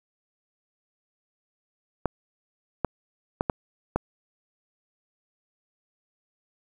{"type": "clicks", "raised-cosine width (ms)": 1, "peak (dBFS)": -9, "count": 5, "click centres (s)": [2.057, 2.847, 3.409, 3.498, 3.96], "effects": ["8-bit"]}